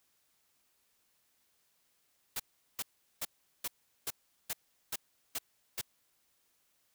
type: noise bursts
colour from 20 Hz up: white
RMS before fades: -36 dBFS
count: 9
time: 2.36-5.813 s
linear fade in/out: 5 ms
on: 37 ms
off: 390 ms
effects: white hiss -74 dBFS RMS until 6.94 s